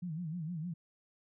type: tone with vibrato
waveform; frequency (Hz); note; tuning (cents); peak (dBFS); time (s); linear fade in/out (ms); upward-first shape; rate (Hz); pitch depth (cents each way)
sine; 165.8; E3; +10; -36; 0.02-0.74; 10; sine; 6.5; 150
effects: none